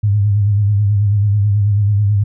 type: tone with vibrato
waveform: sine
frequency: 102.5 Hz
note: G#2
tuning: 22 cents flat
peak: -10 dBFS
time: 0.03-2.24 s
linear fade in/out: 10 ms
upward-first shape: sine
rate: 9.2 Hz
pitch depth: 60 cents each way
effects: none